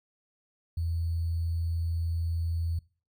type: tone with sample-and-hold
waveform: sine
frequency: 83.4 Hz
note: E2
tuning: 21 cents sharp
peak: -27 dBFS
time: 0.77-2.79 s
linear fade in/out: 5 ms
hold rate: 4410 Hz
effects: noise-tail reverb RT60 0.4 s tail -23 dB re dry